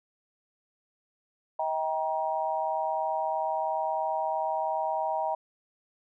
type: tone cluster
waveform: sine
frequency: 636 / 785 / 946 Hz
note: D#5 / G5 / A#5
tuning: +38 / +2 / +25 cents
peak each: -31 dBFS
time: 1.59-5.35 s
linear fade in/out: 5 ms
effects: none